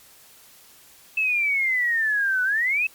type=exponential two-way sweep; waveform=sine; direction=down then up; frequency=2637 to 1480 to 2637 Hz; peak=-19 dBFS; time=1.17-2.87 s; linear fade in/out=5 ms; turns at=2.43 s; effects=white hiss -51 dBFS RMS until 2.94 s + MP3 96 kbps